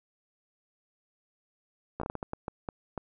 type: slowing click train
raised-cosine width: 1 ms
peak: -20 dBFS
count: 11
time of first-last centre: 2-2.977 s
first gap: 14 ms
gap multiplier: 1.4
effects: none